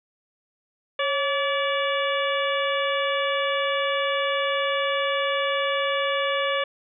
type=harmonic tone with a mistuned harmonic; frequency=575 Hz; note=D5; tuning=37 cents flat; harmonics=1 / 2 / 3 / 4 / 5 / 6; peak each=-25 / -28 / -30 / -31 / -32 / -33 dBFS; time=0.99-6.64 s; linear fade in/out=5 ms; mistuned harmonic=1; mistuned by=-74 cents; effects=none